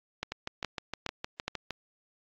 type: two click trains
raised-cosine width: 0.2 ms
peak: -14 / -16 dBFS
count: 4 / 10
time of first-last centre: 0.23-1.48 / 0.32-1.707 s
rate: 2.4 / 6.49 Hz
effects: low-pass 5000 Hz 12 dB/octave + AAC 32 kbps